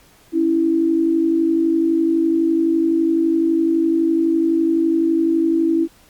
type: tone pair together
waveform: sine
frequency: 278.1 / 330 Hz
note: C#4 / E4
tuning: +6 / +2 cents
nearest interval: minor third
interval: 296 cents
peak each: -21 / -14 dBFS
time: 0.32-5.88 s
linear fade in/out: 50 ms
effects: pink hiss -51 dBFS RMS until 6.09 s + MP3 96 kbps